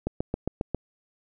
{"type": "click train", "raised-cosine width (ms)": 2, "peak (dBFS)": -13, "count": 6, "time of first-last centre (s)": [0.07, 0.747], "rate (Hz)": 7.39, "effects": []}